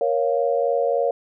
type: chord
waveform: sine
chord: Bb minor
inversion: none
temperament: equal with one note detuned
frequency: 471 / 554.4 / 698.5 Hz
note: Bb4 / Db5 / F5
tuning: +18 / 0 / 0 cents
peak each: -22 / -21 / -25 dBFS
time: 0.01-1.11 s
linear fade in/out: 2 ms
effects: none